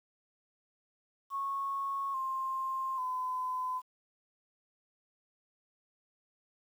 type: tone with pitch steps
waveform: sine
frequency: 1100 / 1057 / 1015.7 Hz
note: C#6 / C6 / B5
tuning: -14 / +17 / +48 cents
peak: -32 dBFS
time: 1.3-3.82 s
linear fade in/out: 50 ms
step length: 840 ms
effects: 10-bit